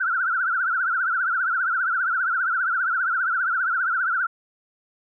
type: tone with vibrato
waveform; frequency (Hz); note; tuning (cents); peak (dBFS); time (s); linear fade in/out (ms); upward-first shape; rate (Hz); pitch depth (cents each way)
sine; 1437; F6; +49; -20; 0-4.27; 10; triangle; 15; 170
effects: none